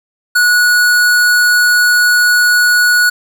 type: tone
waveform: square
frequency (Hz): 1463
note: F#6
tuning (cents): -20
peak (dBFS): -8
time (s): 0.35-3.1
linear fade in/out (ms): 10
effects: 7-bit